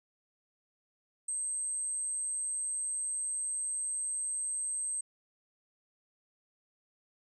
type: tone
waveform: sine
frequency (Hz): 8290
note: C9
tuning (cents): -17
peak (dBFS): -32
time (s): 1.28-5.01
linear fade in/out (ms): 5
effects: none